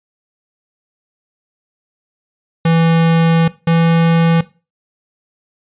square tone pair in turn, 165 / 165.96 Hz, E3 / E3, +2 / +12 cents, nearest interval unison, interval 10 cents, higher second, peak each -10 dBFS, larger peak neither, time 2.65-3.48 / 3.67-4.41 s, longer first, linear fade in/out 5 ms, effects noise-tail reverb RT60 0.3 s tail -18 dB re dry + resampled to 8000 Hz

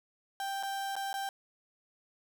35% pulse tone with dropouts, 786 Hz, G5, 4 cents sharp, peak -32 dBFS, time 0.4-1.29 s, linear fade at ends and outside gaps 1 ms, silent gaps 0.628-0.633 / 0.955-0.964 / 1.13-1.14 s, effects none

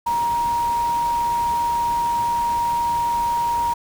sine tone in noise, 943 Hz, A#5, 20 cents sharp, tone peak -18 dBFS, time 0.06-3.74 s, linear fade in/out 10 ms, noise pink, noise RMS -35 dBFS, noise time 0.06-3.74 s, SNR +14 dB, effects none

